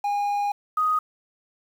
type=tone pair in turn; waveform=triangle / sine; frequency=816 / 1248.4 Hz; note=G#5 / D#6; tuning=-31 / +5 cents; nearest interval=perfect fifth; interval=736 cents; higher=second; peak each=-20 / -19 dBFS; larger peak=second; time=0.04-0.52 / 0.77-0.99 s; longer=first; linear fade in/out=5 ms; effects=8-bit